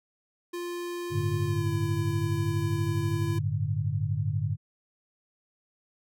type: tone with pitch glide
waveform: square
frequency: 349.2 to 336.5 Hz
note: F4 to E4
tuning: 0 to +36 cents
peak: -33 dBFS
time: 0.53-3.39 s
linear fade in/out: 10 ms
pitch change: -64 cents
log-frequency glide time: 1.45-1.69 s
type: chord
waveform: sine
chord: G suspended second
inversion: none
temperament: just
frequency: 98 / 110.25 / 147 Hz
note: G2 / A2 / D3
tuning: 0 / +4 / +2 cents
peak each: -30 dBFS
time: 1.1-4.57 s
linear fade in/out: 50 ms
effects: none